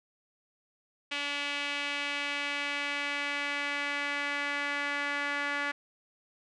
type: tone with band-pass filter sweep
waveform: sawtooth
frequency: 286.7 Hz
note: D4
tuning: 42 cents flat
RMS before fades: -33 dBFS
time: 1.11-5.72 s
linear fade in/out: 10 ms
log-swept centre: 2700 to 1800 Hz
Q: 2.4
effects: resampled to 22050 Hz